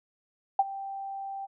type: tone with ADSR envelope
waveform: sine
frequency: 784 Hz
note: G5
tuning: in tune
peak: -16 dBFS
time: 0.59-1.47 s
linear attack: 4 ms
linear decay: 35 ms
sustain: -18 dB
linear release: 27 ms
effects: none